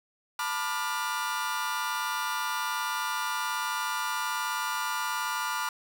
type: chord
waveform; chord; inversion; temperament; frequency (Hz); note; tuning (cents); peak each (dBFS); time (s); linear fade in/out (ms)
40% pulse; B half-diminished seventh; third; just; 889 / 987.8 / 1185.3 / 1422.4; A5 / B5 / D6 / F6; +18 / 0 / +16 / +31; -36 / -33 / -34 / -33; 0.39-5.69; 2
effects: none